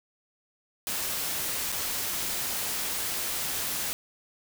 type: noise with dropouts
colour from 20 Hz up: white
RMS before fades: -31 dBFS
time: 0.87-3.93 s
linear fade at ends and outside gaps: 0 ms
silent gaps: 1.719-1.724 s
effects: none